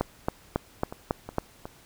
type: two click trains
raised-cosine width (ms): 1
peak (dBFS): -22 / -10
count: 4 / 6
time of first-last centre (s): 0.56-1.655 / 0.01-1.384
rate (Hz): 2.74 / 3.64
effects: pink hiss -55 dBFS RMS until 1.85 s